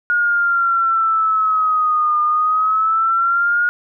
sine exponential two-way sweep, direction down then up, 1438 to 1210 to 1438 Hz, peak -13 dBFS, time 0.1-3.69 s, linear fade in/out 0 ms, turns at 2.21 s, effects none

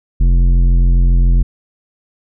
sine tone with tanh clipping, 43.65 Hz, F1, in tune, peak -9 dBFS, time 0.2-1.43 s, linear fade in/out 10 ms, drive 11 dB, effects none

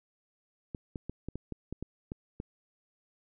clicks, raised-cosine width 3 ms, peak -24 dBFS, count 10, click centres 0.748 / 0.958 / 1.096 / 1.286 / 1.356 / 1.523 / 1.726 / 1.826 / 2.119 / 2.401 s, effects none

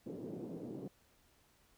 white band-pass noise, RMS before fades -45 dBFS, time 0.06-0.88 s, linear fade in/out 5 ms, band 140 to 420 Hz, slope 24 dB/octave, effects pink hiss -70 dBFS RMS until 1.77 s

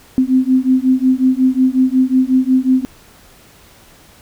sine beating tone pair, 256.1 / 261.6 Hz, C4 / C4, -37 / 0 cents, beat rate 5.5 Hz, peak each -13 dBFS, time 0.18-2.85 s, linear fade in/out 0 ms, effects pink hiss -45 dBFS RMS until 4.21 s

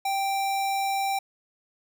square tone, 784 Hz, G5, in tune, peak -25 dBFS, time 0.05-1.19 s, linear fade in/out 5 ms, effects none

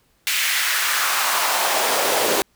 pink noise with high-pass filter sweep, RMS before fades -20 dBFS, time 0.27-2.42 s, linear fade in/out 0 ms, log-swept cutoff 2400 to 400 Hz, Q 1.8, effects pink hiss -62 dBFS RMS until 2.55 s

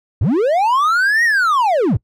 triangle linear two-way sweep, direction up then down, 72.1 to 1913 to 72.1 Hz, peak -10 dBFS, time 0.21-1.97 s, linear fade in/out 5 ms, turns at 1.24 s, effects noise-tail reverb RT60 0.1 s tail -23 dB re dry

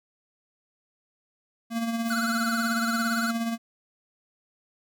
square tone with tremolo, 229.9 Hz, A#3, 24 cents flat, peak -25 dBFS, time 1.7-3.58 s, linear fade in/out 50 ms, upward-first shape sine, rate 17 Hz, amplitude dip 45%
blue noise with exponential growth, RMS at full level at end -36 dBFS, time 1.99-2.1 s, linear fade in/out 0 ms, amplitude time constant 23 ms
square tone with vibrato, 1415 Hz, F6, 22 cents sharp, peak -28 dBFS, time 2.1-3.31 s, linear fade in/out 5 ms, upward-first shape sine, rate 18 Hz, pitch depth 96 cents each way
effects none

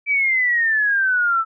sine exponential sweep, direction down, 2326 to 1313 Hz, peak -15 dBFS, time 0.06-1.45 s, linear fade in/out 50 ms, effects none

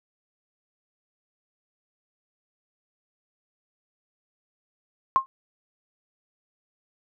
sine tone with exponential decay, 1064 Hz, C6, 29 cents sharp, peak -11 dBFS, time 5.16-5.26 s, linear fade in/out 0 ms, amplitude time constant 21 ms, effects none

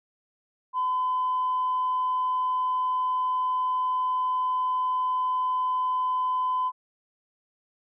sine tone, 1014 Hz, B5, 45 cents sharp, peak -22 dBFS, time 0.73-6.72 s, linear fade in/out 50 ms, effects tanh soft clip ceiling -19 dBFS

